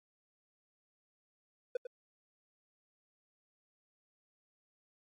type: tone with echo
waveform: triangle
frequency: 496.6 Hz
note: B4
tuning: 9 cents sharp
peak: -28 dBFS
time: 1.75-1.77 s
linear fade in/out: 5 ms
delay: 100 ms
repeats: 1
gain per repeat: -10 dB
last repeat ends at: 1.87 s
effects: MP3 48 kbps

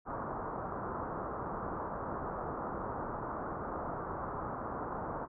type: low-pass noise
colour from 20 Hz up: white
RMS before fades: -39 dBFS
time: 0.05-5.28 s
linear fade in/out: 50 ms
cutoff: 1300 Hz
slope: 48 dB/octave
effects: none

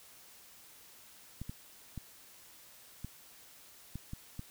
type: clicks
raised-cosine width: 5 ms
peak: -28 dBFS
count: 7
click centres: 1.416 / 1.495 / 1.977 / 3.046 / 3.956 / 4.134 / 4.394 s
effects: white hiss -57 dBFS RMS until 4.5 s

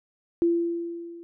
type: tone with level ramp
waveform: sine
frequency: 340 Hz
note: F4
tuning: 46 cents flat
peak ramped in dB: -17 to -40 dBFS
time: 0.42-1.23 s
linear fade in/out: 0 ms
effects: none

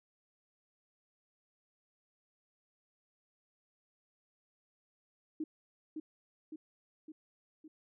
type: tone with echo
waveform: sine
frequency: 311.1 Hz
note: D#4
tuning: in tune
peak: -34 dBFS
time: 5.4-5.44 s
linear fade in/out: 5 ms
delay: 560 ms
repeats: 4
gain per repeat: -4 dB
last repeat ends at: 7.68 s
effects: none

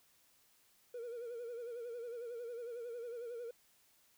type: tone with vibrato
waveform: triangle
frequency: 474.2 Hz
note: A#4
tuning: 30 cents sharp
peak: -39 dBFS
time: 0.94-3.51 s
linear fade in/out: 5 ms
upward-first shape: sine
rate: 11 Hz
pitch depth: 71 cents each way
effects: tanh soft clip ceiling -37 dBFS + white hiss -70 dBFS RMS until 4.17 s

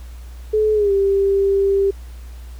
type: tone with pitch glide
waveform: sine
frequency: 429.5 to 393.9 Hz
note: A4 to G4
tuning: -42 to +8 cents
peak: -13 dBFS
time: 0.53-1.91 s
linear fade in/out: 10 ms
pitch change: -150 cents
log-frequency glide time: 0.74-0.92 s
effects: added 60 Hz sine -32 dBFS peak until 2.59 s + pink hiss -49 dBFS RMS until 2.59 s

